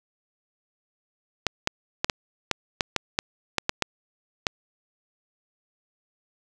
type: clicks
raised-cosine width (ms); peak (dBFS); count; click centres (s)
0.2; -4; 12; 1.467 / 1.674 / 2.045 / 2.098 / 2.513 / 2.808 / 2.963 / 3.189 / 3.583 / 3.694 / 3.823 / 4.468
effects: none